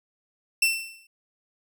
sawtooth tone with exponential decay, 2686 Hz, E7, 32 cents sharp, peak -13 dBFS, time 0.62-1.07 s, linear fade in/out 5 ms, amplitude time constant 96 ms, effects none

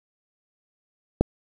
click, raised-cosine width 2 ms, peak -4 dBFS, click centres 1.21 s, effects 7-bit

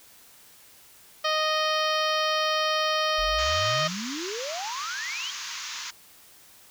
harmonic tone, 621 Hz, D#5, 3 cents flat, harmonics 1 / 2 / 3 / 4 / 5 / 6 / 7 / 8 / 9, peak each -28 / -27 / -32 / -35 / -31 / -37 / -35 / -37 / -37 dBFS, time 1.24-3.88 s, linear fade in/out 10 ms
sine exponential sweep, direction up, 39.15 to 3294 Hz, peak -32 dBFS, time 3.18-5.31 s, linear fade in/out 10 ms
white band-pass noise, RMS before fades -36 dBFS, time 3.38-5.91 s, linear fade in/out 10 ms, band 920 to 6900 Hz, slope 96 dB/octave
effects white hiss -53 dBFS RMS until 6.7 s

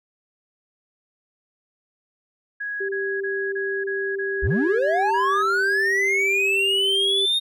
sine tone bursts, 1661.2 Hz, G#6, in tune, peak -26 dBFS, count 9, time 2.6-5.426 s, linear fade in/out 10 ms, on 290 ms, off 27 ms
sine tone, 392 Hz, G4, in tune, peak -25 dBFS, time 2.8-7.26 s, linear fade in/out 10 ms
triangle linear sweep, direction up, 37.71 to 3714 Hz, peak -17 dBFS, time 4.42-7.4 s, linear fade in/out 20 ms
effects none

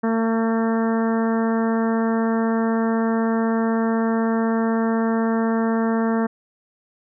harmonic tone, 226 Hz, A3, 47 cents sharp, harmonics 1 / 2 / 3 / 4 / 5 / 6 / 7 / 8, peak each -19 / -25 / -29 / -31 / -33 / -35 / -36 / -37 dBFS, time 0.03-6.27 s, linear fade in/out 10 ms, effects none

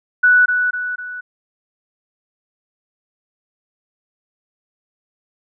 sine tone with echo, 1480 Hz, F#6, in tune, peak -8 dBFS, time 0.23-0.46 s, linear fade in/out 10 ms, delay 250 ms, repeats 3, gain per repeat -6 dB, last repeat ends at 1.21 s, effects none

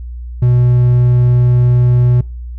triangle tone, 122.8 Hz, B2, 9 cents flat, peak -5 dBFS, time 0.42-2.21 s, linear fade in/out 5 ms, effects noise-tail reverb RT60 0.4 s tail -25 dB re dry + added 60 Hz sine -23 dBFS peak until 2.58 s

